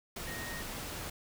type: tone in noise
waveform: sine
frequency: 1864.7 Hz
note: A#6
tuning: in tune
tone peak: -43 dBFS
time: 0.27-0.62 s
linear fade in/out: 5 ms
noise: pink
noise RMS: -41 dBFS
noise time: 0.16-1.1 s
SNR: -5 dB
effects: none